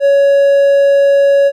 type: tone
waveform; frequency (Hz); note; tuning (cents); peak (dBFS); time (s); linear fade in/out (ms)
triangle; 559; C#5; +14; -4; 0-1.52; 50
effects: none